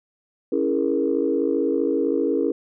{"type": "chord", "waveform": "sine", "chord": "A# half-diminished seventh", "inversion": "first", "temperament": "equal with one note detuned", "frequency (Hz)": [277.2, 329.6, 415.3, 470.8], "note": ["C#4", "E4", "G#4", "A#4"], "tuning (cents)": [0, 0, 0, 17], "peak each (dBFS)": -24, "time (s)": [0.52, 2.52], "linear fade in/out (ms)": 5, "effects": ["tanh soft clip ceiling -8 dBFS"]}